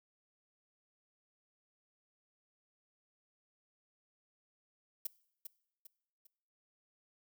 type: noise with echo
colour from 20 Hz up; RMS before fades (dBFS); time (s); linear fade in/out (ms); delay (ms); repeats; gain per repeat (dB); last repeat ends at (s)
violet; -37; 5.05-5.07; 5; 400; 3; -8; 6.27
effects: noise-tail reverb RT60 0.7 s tail -21 dB re dry